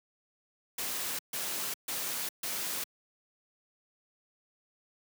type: noise bursts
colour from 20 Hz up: white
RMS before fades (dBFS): -35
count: 4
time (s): 0.78-2.84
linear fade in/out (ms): 5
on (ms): 410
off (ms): 140
effects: high-pass 150 Hz 12 dB/octave